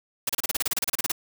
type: noise bursts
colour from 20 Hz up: white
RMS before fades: -25 dBFS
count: 16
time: 0.27-1.119 s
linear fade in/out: 5 ms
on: 24 ms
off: 31 ms
effects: none